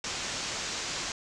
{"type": "low-pass noise", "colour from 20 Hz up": "white", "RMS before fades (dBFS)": -35, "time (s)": [0.04, 1.12], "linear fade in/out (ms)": 2, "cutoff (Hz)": 7300, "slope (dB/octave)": 48, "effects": []}